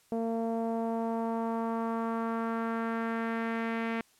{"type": "tone with low-pass filter sweep", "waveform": "sawtooth", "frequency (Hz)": 227.8, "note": "A#3", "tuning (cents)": -40, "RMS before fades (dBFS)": -32, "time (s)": [0.12, 4.01], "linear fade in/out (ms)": 0, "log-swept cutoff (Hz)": [610, 2200], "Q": 2.2, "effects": ["white hiss -65 dBFS RMS until 4.19 s", "low-pass 12000 Hz 12 dB/octave"]}